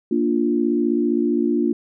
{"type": "chord", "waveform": "sine", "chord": "Bb major", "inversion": "none", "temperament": "equal with one note detuned", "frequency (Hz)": [234.4, 293.7, 349.2], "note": ["Bb3", "D4", "F4"], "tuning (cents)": [10, 0, 0], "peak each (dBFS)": -21, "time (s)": [0.11, 1.73], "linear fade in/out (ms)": 5, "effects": []}